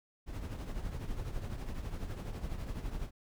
brown noise with tremolo, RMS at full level -36 dBFS, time 0.26-3.11 s, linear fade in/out 50 ms, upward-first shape triangle, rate 12 Hz, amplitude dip 65%, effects none

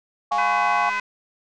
sine chord, Db major, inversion first, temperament equal with one note detuned, 705.8 / 830.6 / 1108.7 Hz, F5 / Ab5 / Db6, +18 / 0 / 0 cents, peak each -25 / -23 / -23 dBFS, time 0.31-0.9 s, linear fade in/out 10 ms
click train, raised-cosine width 0.2 ms, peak -20 dBFS, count 141, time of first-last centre 0.32-0.996 s, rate 207 Hz
harmonic tone, 506 Hz, B4, 42 cents sharp, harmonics 2 / 3 / 4 / 5, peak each -26 / -28 / -29 / -30 dBFS, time 0.38-1 s, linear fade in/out 5 ms
effects none

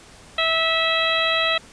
harmonic tone, 652 Hz, E5, 19 cents flat, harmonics 1 / 2 / 3 / 4 / 5 / 6, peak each -25 / -25 / -25 / -25 / -25 / -25 dBFS, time 0.38-1.58 s, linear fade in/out 5 ms, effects pink hiss -46 dBFS RMS until 1.72 s + resampled to 22050 Hz

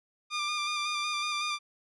15% pulse tone with vibrato, 1198 Hz, D6, 34 cents sharp, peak -23 dBFS, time 0.3-1.59 s, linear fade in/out 50 ms, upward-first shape square, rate 5.4 Hz, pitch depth 21 cents each way, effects resampled to 22050 Hz

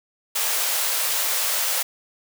white high-pass noise, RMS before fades -23 dBFS, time 0.35-1.83 s, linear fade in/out 10 ms, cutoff 470 Hz, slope 48 dB/octave, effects none

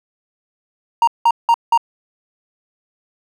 triangle tone bursts, 931 Hz, A#5, 2 cents flat, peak -7 dBFS, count 4, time 1.02-1.776 s, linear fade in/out 2 ms, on 54 ms, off 180 ms, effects none

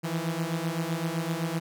sawtooth beating tone pair, 161.1 / 168.9 Hz, E3 / E3, -39 / +42 cents, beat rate 7.8 Hz, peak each -27 dBFS, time 0.03-1.6 s, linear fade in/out 20 ms, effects none

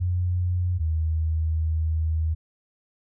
sine tone pair in turn, 89.4 / 79.65 Hz, F2 / D#2, +41 / +41 cents, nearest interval major second, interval 200 cents, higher first, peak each -21 dBFS, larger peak neither, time 0-0.79 / 0.79-2.35 s, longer second, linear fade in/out 20 ms, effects none

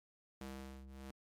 sawtooth ring-modulated tone, 133.3 Hz, C3, 33 cents sharp, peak -40 dBFS, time 0.41-1.11 s, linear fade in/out 2 ms, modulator 66.1 Hz, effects MP3 96 kbps

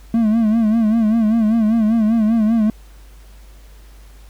triangle tone with vibrato, 221.6 Hz, A3, 13 cents sharp, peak -10 dBFS, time 0.14-2.7 s, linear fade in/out 2 ms, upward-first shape sine, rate 5.1 Hz, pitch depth 86 cents each way, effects added 50 Hz sine -39 dBFS peak until 4.29 s + pink hiss -51 dBFS RMS until 4.29 s

